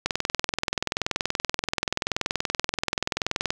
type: click train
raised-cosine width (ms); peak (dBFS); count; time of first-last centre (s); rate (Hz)
0.2; -6; 73; 0.06-3.505; 20.9
effects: 7-bit